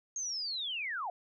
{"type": "linear sweep", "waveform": "sine", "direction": "down", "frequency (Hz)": [6520, 663], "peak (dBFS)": -34, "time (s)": [0.16, 1.1], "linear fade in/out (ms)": 2, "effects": []}